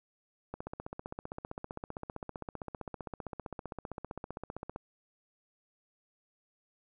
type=click train; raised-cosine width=1 ms; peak=-25 dBFS; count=66; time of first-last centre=0.54-4.761 s; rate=15.4 Hz; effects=none